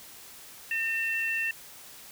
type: tone pair together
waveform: sine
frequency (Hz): 1817.8 / 2697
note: A#6 / E7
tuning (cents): -44 / +39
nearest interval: perfect fifth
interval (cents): 683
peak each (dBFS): -30 / -29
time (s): 0.71-1.51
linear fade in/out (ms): 2
effects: white hiss -48 dBFS RMS until 2.11 s